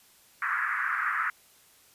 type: band-pass noise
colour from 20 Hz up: pink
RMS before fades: -29 dBFS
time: 0.42-1.3 s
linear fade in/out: 2 ms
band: 1200 to 1900 Hz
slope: 48 dB/octave
effects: white hiss -59 dBFS RMS until 1.94 s + resampled to 32000 Hz